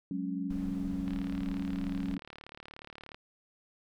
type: chord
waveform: sine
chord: F# suspended second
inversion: none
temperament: equal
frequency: 185 / 207.7 / 277.2 Hz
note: F#3 / G#3 / C#4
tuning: 0 / 0 / 0 cents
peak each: -36 / -39 / -35 dBFS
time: 0.11-2.18 s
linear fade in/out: 2 ms
type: noise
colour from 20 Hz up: brown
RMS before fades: -43 dBFS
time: 0.5-2.15 s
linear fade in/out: 5 ms
type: click train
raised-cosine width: 0.3 ms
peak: -30 dBFS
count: 77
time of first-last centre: 1.08-3.145 s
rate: 36.8 Hz
effects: none